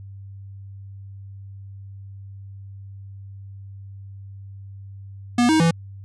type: tone with pitch steps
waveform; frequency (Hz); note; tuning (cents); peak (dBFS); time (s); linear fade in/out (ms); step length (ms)
square; 241.5 / 315.6 / 166.5; B3 / D#4 / E3; -39 / +25 / +18; -15; 5.38-5.71; 5; 110
effects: added 98 Hz sine -36 dBFS peak until 6.04 s + resampled to 22050 Hz